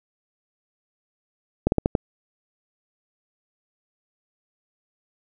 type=slowing click train; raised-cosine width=2 ms; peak=-5 dBFS; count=5; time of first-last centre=1.67-1.952 s; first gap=51 ms; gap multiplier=1.22; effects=none